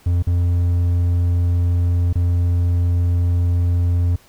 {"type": "tone with dropouts", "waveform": "triangle", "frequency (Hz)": 87.31, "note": "F2", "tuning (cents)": 0, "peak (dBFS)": -12, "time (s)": [0.06, 4.16], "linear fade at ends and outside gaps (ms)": 5, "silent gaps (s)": [[0.225, 0.269], [2.129, 2.154]], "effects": ["pink hiss -51 dBFS RMS until 4.28 s"]}